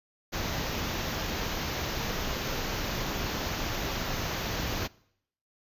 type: band-stop noise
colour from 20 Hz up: pink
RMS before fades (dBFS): -32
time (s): 0.32-4.88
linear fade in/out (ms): 20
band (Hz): 6700 to 13000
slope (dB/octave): 96
effects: noise-tail reverb RT60 0.7 s tail -23 dB re dry + resampled to 32000 Hz